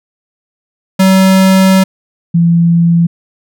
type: tone pair in turn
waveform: square / sine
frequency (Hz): 190 / 169.27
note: F#3 / E3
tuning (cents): +46 / +46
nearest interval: major second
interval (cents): 200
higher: first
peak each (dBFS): -5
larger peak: neither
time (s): 0.99-1.84 / 2.34-3.07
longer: first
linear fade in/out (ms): 10
effects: none